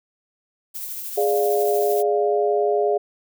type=noise with tremolo; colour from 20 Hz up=violet; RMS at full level=-30 dBFS; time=0.74-2.03 s; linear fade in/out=20 ms; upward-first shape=triangle; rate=13 Hz; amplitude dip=35%
type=chord; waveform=sine; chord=D diminished; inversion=second; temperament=equal; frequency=415.3 / 587.3 / 698.5 Hz; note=Ab4 / D5 / F5; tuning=0 / 0 / 0 cents; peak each=-19 / -24 / -23 dBFS; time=1.17-2.98 s; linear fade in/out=10 ms
effects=none